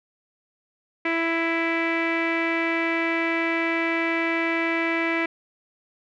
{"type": "tone with low-pass filter", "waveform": "sawtooth", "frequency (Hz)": 331.2, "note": "E4", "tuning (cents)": 8, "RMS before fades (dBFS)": -24, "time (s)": [1.05, 5.26], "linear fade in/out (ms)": 5, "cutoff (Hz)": 2200, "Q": 6.6, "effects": []}